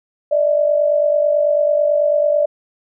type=tone pair together; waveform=sine; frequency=588.9 / 638 Hz; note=D5 / D#5; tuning=+5 / +43 cents; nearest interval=minor second; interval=138 cents; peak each=-13 / -19 dBFS; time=0.31-2.46 s; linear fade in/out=10 ms; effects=none